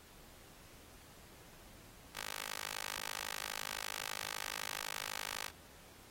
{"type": "tone with high-pass filter", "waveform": "15% pulse", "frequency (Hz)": 51.91, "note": "G#1", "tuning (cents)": 0, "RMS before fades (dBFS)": -44, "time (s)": [2.13, 5.51], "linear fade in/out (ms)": 50, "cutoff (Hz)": 1200, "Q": 0.53, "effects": ["pink hiss -59 dBFS RMS until 6.1 s", "AAC 48 kbps"]}